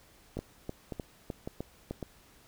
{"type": "two click trains", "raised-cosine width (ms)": 2, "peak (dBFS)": [-22, -23], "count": [6, 4], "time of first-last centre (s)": [[0.39, 1.91], [0.37, 2.027]], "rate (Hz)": [3.29, 1.81], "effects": ["pink hiss -60 dBFS RMS until 2.47 s"]}